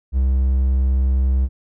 triangle tone, 65.41 Hz, C2, in tune, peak -12 dBFS, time 0.12-1.49 s, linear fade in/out 50 ms, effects none

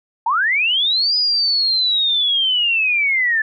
sine linear two-way sweep, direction up then down, 855 to 4978 to 1727 Hz, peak -14 dBFS, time 0.26-3.42 s, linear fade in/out 5 ms, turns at 1.16 s, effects none

